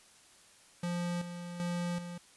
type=tone with tremolo; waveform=square; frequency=174.61 Hz; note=F3; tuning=in tune; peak=-33 dBFS; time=0.83-2.18 s; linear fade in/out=5 ms; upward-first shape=square; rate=1.3 Hz; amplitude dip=60%; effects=white hiss -60 dBFS RMS until 2.36 s + resampled to 24000 Hz